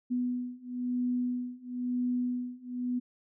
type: beating tone pair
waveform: sine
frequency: 246.9 / 247.9 Hz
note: B3 / B3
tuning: 0 / +7 cents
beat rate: 1 Hz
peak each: -33 / -32 dBFS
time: 0.1-3 s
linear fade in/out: 20 ms
effects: none